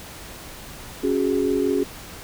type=chord; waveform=sine; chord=C# suspended fourth; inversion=none; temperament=equal; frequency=277.2 / 370 / 415.3 Hz; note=C#4 / F#4 / G#4; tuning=0 / 0 / 0 cents; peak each=-23 dBFS; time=1.03-1.84 s; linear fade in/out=10 ms; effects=pink hiss -39 dBFS RMS until 2.23 s